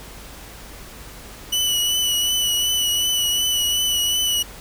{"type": "tone with vibrato", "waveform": "sawtooth", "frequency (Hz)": 2959, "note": "F#7", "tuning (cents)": -1, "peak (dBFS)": -15, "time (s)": [1.52, 4.43], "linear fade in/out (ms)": 10, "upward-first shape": "triangle", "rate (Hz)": 2.7, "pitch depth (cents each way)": 32, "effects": ["added 50 Hz sine -43 dBFS peak until 4.6 s", "pink hiss -40 dBFS RMS until 4.6 s"]}